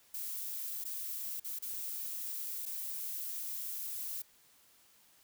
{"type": "noise with dropouts", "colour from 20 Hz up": "violet", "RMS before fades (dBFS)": -40, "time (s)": [0.14, 4.22], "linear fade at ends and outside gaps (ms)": 5, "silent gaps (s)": [[0.842, 0.851], [1.399, 1.445], [1.589, 1.623], [2.656, 2.661]], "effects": ["white hiss -65 dBFS RMS until 5.23 s"]}